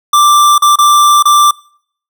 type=tone with dropouts; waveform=square; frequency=1178 Hz; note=D6; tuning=5 cents sharp; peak=-5 dBFS; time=0.13-1.51 s; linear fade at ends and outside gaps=5 ms; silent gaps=0.581-0.621 / 0.758-0.786 / 1.226-1.254 s; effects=noise-tail reverb RT60 0.6 s tail -25 dB re dry